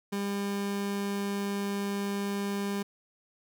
30% pulse tone, 200.5 Hz, G3, 39 cents sharp, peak -27 dBFS, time 0.12-2.83 s, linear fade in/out 10 ms, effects none

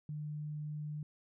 sine tone, 150.3 Hz, D3, 40 cents sharp, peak -38 dBFS, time 0.09-1.03 s, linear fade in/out 2 ms, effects none

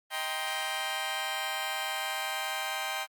15% pulse chord, C minor seventh, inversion first, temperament just, 627.9 / 784.9 / 941.9 / 1046.5 Hz, Eb5 / G5 / Bb5 / C6, +16 / +2 / +18 / 0 cents, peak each -33 / -28 / -34 / -32 dBFS, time 0.1-3.07 s, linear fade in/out 50 ms, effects Opus 32 kbps

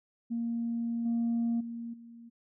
sine tone with level steps, 233.1 Hz, A#3, in tune, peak -29 / -25 / -36 / -47 dBFS, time 0.3-2.3 s, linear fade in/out 20 ms, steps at 1.05 / 1.6 / 1.93 s, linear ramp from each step 10 ms, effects tanh soft clip ceiling -24 dBFS

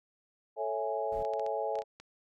sine chord, A major seventh, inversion none, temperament equal, 440 / 554.4 / 659.3 / 830.6 Hz, A4 / C#5 / E5 / G#5, 0 / 0 / 0 / 0 cents, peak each -36 dBFS, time 0.56-1.84 s, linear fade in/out 50 ms
brown noise, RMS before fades -46 dBFS, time 1.12-1.23 s, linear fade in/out 2 ms
clicks, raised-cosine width 0.2 ms, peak -31 dBFS, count 8, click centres 1.25 / 1.336 / 1.396 / 1.464 / 1.755 / 1.788 / 1.82 / 2 s
effects none

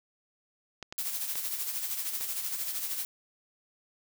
clicks, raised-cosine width 0.2 ms, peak -22 dBFS, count 4, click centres 0.827 / 0.925 / 1.356 / 2.21 s
blue noise with tremolo, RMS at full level -32 dBFS, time 0.98-3.05 s, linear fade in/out 0 ms, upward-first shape sine, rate 13 Hz, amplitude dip 50%
effects none

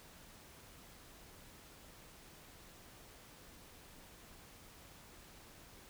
silence, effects pink hiss -58 dBFS RMS until 5.89 s

